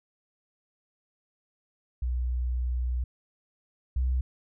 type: tone pair in turn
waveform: sine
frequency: 61.74 / 63.7 Hz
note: B1 / C2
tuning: 0 / -46 cents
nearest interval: minor second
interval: 54 cents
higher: second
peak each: -25 / -22 dBFS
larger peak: second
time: 2.02-3.04 / 3.96-4.21 s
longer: first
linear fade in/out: 5 ms
effects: tanh soft clip ceiling -20 dBFS